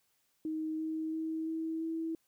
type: tone with pitch steps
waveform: sine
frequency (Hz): 314.3 / 317 / 319.8 / 322.6 / 325.4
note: D#4 / D#4 / D#4 / E4 / E4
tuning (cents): +18 / +32 / +48 / -37 / -22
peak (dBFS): -33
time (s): 0.45-2.15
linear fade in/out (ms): 2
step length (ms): 340
effects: white hiss -75 dBFS RMS until 2.27 s